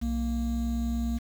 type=tone pair together; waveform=triangle; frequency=61.94 / 232.1 Hz; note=B1 / A#3; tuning=+6 / -7 cents; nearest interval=octave + major seventh; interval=2287 cents; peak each=-27 dBFS; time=0.01-1.19 s; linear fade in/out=20 ms; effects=8-bit